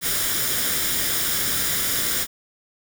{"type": "noise with comb filter", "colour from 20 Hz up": "white", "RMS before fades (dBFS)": -23, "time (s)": [0.01, 2.27], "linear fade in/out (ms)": 50, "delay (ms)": 0.57, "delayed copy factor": 0.55, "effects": []}